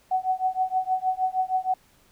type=tone with tremolo; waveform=sine; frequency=748 Hz; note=F#5; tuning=19 cents sharp; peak=-18 dBFS; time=0.11-1.74 s; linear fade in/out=5 ms; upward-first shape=triangle; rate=6.4 Hz; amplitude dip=100%; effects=pink hiss -60 dBFS RMS until 2.11 s